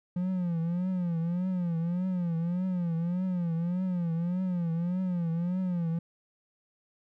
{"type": "tone with vibrato", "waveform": "triangle", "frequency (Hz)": 175.2, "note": "F3", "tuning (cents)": 6, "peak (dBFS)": -25, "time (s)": [0.16, 5.99], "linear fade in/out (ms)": 5, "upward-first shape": "triangle", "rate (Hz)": 1.7, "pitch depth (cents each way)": 130, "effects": []}